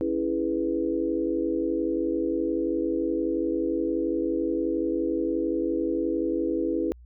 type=chord; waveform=sine; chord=C# minor seventh; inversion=none; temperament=equal with one note detuned; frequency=278.1 / 329.6 / 415.3 / 493.9 Hz; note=C#4 / E4 / G#4 / B4; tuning=+6 / 0 / 0 / 0 cents; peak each=-31 / -26 / -31 / -31 dBFS; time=0.01-6.92 s; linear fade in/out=0 ms; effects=added 60 Hz sine -46 dBFS peak until 7.05 s